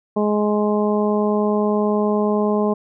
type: harmonic tone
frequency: 209.5 Hz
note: G#3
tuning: 15 cents sharp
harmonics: 1 / 2 / 3 / 4 / 5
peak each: -19 / -20 / -24 / -28 / -28 dBFS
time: 0.16-2.74 s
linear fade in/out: 10 ms
effects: none